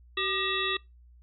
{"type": "harmonic tone with a mistuned harmonic", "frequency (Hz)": 380.5, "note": "F#4", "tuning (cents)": 48, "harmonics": [1, 3, 5, 7, 9, 10], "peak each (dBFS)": [-34, -34, -34, -34, -34, -34], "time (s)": [0.17, 0.77], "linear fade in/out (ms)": 5, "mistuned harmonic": 3, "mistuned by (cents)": 89, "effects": ["noise-tail reverb RT60 0.2 s tail -23 dB re dry", "added 60 Hz sine -52 dBFS peak until 1.22 s"]}